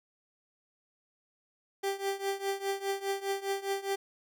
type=tone with tremolo; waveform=30% pulse; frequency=393.3 Hz; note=G4; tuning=6 cents sharp; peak=-25 dBFS; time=1.83-3.96 s; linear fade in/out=10 ms; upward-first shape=triangle; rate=4.9 Hz; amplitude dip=90%; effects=none